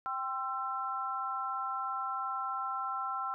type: chord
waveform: sine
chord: C major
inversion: second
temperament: equal with one note detuned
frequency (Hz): 784 / 1046.5 / 1338.5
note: G5 / C6 / E6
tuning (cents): 0 / 0 / +26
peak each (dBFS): -39 / -39 / -35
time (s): 0.06-3.34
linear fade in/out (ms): 0
effects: none